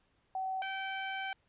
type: tone pair in turn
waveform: sine / 15% pulse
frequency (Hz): 759 / 772.7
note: F#5 / G5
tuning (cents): +44 / -25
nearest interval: unison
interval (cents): 31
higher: second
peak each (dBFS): -33 / -29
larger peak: second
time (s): 0.35-0.62 / 0.62-1.33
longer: second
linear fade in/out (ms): 2
effects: pink hiss -73 dBFS RMS until 1.48 s + resampled to 8000 Hz